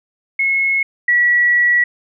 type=tone pair in turn; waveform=sine; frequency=2177 / 1935.7 Hz; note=C#7 / B6; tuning=-32 / -35 cents; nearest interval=major second; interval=203 cents; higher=first; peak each=-13 / -10 dBFS; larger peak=second; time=0.39-0.83 / 1.08-1.84 s; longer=second; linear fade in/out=5 ms; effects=none